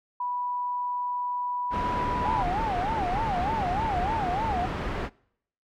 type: tone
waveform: sine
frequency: 983 Hz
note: B5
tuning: 8 cents flat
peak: -27 dBFS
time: 0.2-2.43 s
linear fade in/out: 5 ms
type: low-pass noise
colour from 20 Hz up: pink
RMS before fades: -31 dBFS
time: 1.7-5.1 s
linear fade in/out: 50 ms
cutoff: 1900 Hz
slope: 12 dB/octave
type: tone with vibrato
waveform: sine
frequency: 800 Hz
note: G5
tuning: 35 cents sharp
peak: -26 dBFS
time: 2.25-4.66 s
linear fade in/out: 2 ms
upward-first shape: sine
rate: 3.3 Hz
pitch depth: 220 cents each way
effects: noise-tail reverb RT60 0.7 s tail -25 dB re dry